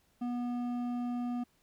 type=tone with hard clipping; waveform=triangle; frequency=243.3 Hz; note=B3; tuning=26 cents flat; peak=-34 dBFS; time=0.21-1.44 s; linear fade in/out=10 ms; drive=12 dB; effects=pink hiss -71 dBFS RMS until 1.62 s